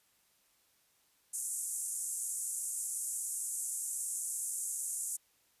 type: band-pass noise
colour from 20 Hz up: pink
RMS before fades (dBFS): -38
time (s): 1.33-5.17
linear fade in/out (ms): 10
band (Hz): 7200 to 11000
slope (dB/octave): 48
effects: white hiss -71 dBFS RMS until 5.6 s + resampled to 32000 Hz